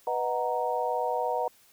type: chord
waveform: sine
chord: B major seventh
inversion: none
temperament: equal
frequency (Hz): 493.9 / 622.3 / 740 / 932.3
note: B4 / D#5 / F#5 / A#5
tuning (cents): 0 / 0 / 0 / 0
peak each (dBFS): -31 / -33 / -31 / -31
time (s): 0.07-1.48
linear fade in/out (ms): 2
effects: white hiss -60 dBFS RMS until 1.72 s